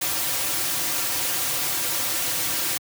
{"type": "noise with comb filter", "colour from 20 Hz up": "white", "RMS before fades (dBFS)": -25, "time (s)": [0.01, 2.78], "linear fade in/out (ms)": 10, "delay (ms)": 4.7, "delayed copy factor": -0.85, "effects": ["high-pass 100 Hz 12 dB/octave"]}